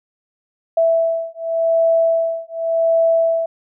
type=beating tone pair; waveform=sine; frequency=659.3 / 660.18 Hz; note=E5 / E5; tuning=0 / +2 cents; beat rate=0.88 Hz; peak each=-17 dBFS; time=0.77-3.46 s; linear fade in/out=5 ms; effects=none